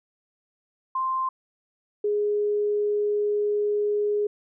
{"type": "tone pair in turn", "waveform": "sine", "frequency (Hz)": [1046.5, 415.3], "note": ["C6", "G#4"], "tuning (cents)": [0, 0], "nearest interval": "octave + major third", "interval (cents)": 1600, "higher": "first", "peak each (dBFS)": [-23, -21], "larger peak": "second", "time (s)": [[0.95, 1.29], [2.04, 4.27]], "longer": "second", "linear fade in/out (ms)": 5, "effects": []}